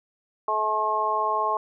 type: harmonic tone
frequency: 215.1 Hz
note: A3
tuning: 39 cents flat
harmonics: 2 / 3 / 4 / 5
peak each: -32 / -30 / -27 / -24 dBFS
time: 0.48-1.57 s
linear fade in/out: 2 ms
effects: none